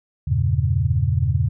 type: chord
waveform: sine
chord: E diminished seventh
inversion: none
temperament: equal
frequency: 82.41 / 98 / 116.54 / 138.59 Hz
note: E2 / G2 / Bb2 / Db3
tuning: 0 / 0 / 0 / 0 cents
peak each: -22 dBFS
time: 0.27-1.49 s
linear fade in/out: 10 ms
effects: none